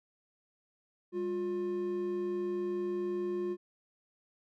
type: tone pair together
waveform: triangle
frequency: 200 / 355.5 Hz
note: G3 / F4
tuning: +35 / +31 cents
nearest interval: minor seventh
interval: 996 cents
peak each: -39 / -30 dBFS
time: 1.12-3.57 s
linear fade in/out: 50 ms
effects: none